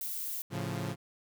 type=noise; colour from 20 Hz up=violet; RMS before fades=-37 dBFS; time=0.01-0.42 s; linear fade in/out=2 ms
type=chord; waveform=sawtooth; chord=A augmented; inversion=none; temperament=equal; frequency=110 / 138.59 / 174.61 Hz; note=A2 / C#3 / E#3; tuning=0 / 0 / 0 cents; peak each=-34 dBFS; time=0.5-0.96 s; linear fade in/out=50 ms
effects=none